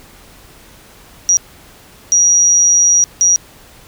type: tone bursts at uneven times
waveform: sine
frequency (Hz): 5760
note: F#8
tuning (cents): -47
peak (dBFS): -7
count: 3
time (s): 1.29-1.37 / 2.12-3.04 / 3.21-3.36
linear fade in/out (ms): 0
effects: pink hiss -42 dBFS RMS until 3.87 s